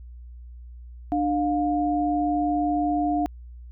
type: tone pair together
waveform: sine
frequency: 297.6 / 707.8 Hz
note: D4 / F5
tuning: +23 / +23 cents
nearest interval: octave + minor third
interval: 1500 cents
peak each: -23 / -24 dBFS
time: 1.12-3.26 s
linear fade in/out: 0 ms
effects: added 60 Hz sine -39 dBFS peak until 3.71 s